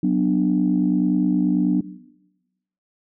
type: chord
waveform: sine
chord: B minor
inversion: second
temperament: just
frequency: 185.21 / 246.9 / 296.3 Hz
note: F#3 / B3 / D4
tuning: +2 / 0 / +15 cents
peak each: -19 / -21 / -20 dBFS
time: 0.03-1.81 s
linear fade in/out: 5 ms
effects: noise-tail reverb RT60 1.0 s tail -17 dB re dry + tanh soft clip ceiling -8 dBFS